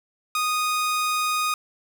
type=tone; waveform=sawtooth; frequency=1240 Hz; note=D#6; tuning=6 cents flat; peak=-18 dBFS; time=0.35-1.54 s; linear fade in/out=2 ms; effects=none